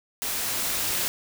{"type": "noise with level ramp", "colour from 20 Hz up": "white", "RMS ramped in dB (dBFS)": [-29, -26], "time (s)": [0.22, 1.08], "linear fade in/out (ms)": 0, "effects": []}